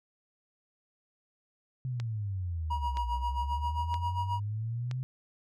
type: exponential two-way sweep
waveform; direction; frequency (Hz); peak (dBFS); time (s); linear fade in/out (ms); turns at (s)
sine; down then up; 130.81 to 60.2 to 130.81; -31; 1.85-5.03; 0; 3.09
type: click train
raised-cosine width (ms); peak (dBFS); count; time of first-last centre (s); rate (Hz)
0.2; -24; 4; 2-4.913; 1.03
type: tone with tremolo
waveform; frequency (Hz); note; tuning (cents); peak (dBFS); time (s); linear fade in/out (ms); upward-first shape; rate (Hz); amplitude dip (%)
triangle; 958; A#5; +47; -27; 2.7-4.4; 10; sine; 7.5; 80
effects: none